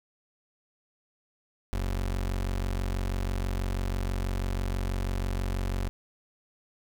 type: tone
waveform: 30% pulse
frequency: 46.15 Hz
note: F#1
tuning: 4 cents flat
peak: -25 dBFS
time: 1.73-5.89 s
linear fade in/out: 0 ms
effects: none